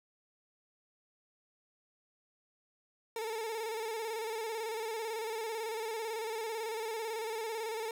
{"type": "tone with vibrato", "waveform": "30% pulse", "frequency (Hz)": 445.6, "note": "A4", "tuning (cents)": 22, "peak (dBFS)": -33, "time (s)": [3.16, 7.91], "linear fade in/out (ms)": 2, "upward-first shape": "square", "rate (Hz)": 18, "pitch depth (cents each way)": 52, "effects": []}